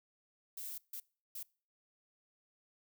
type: noise bursts at uneven times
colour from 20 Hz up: violet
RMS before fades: -44 dBFS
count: 3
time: 0.57-0.78 / 0.93-1 / 1.35-1.43 s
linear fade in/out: 5 ms
effects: noise-tail reverb RT60 0.4 s tail -24 dB re dry